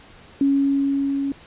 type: tone with level ramp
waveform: sine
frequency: 277.2 Hz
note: C#4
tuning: in tune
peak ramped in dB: -14 to -21 dBFS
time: 0.41-1.32 s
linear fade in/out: 2 ms
effects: pink hiss -47 dBFS RMS until 1.46 s + resampled to 8000 Hz